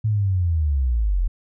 sine linear sweep, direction down, 110.8 to 39.4 Hz, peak -17 dBFS, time 0.04-1.28 s, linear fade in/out 10 ms, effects none

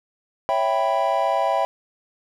triangle chord, C# half-diminished seventh, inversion none, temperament equal, 554.4 / 659.3 / 784 / 987.8 Hz, C#5 / E5 / G5 / B5, 0 / 0 / 0 / 0 cents, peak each -24 / -21 / -21 / -23 dBFS, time 0.49-1.65 s, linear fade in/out 0 ms, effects none

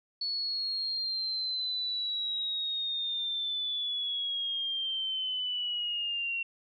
sine linear sweep, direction down, 4417 to 2729 Hz, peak -30 dBFS, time 0.21-6.43 s, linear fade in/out 5 ms, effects none

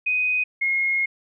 sine tone pair in turn, 2500 / 2153 Hz, D#7 / C7, +8 / +49 cents, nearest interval minor third, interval 259 cents, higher first, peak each -19 dBFS, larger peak neither, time 0.06-0.44 / 0.61-1.06 s, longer second, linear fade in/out 10 ms, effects none

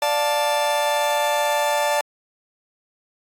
40% pulse chord, D minor, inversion none, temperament just, 587.3 / 704.8 / 881 Hz, D5 / F5 / A5, 0 / +16 / +2 cents, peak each -21 / -27 / -21 dBFS, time 0.02-2.01 s, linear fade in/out 2 ms, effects AAC 48 kbps

